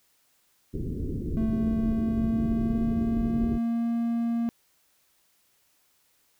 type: low-pass noise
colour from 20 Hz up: pink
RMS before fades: -31 dBFS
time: 0.73-3.59 s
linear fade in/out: 20 ms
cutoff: 410 Hz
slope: 48 dB/octave
type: tone with pitch glide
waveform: triangle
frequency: 221.7 to 232.9 Hz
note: A3 to A#3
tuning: +13 to -1 cents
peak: -22 dBFS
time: 1.37-4.49 s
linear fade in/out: 0 ms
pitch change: +86 cents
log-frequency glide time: 1.51-3.89 s
effects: white hiss -67 dBFS RMS until 6.39 s